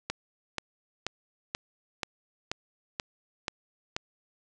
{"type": "click train", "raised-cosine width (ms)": 0.2, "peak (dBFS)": -13, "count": 9, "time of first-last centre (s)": [0.1, 3.965], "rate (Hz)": 2.07, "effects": ["resampled to 24000 Hz", "9-bit"]}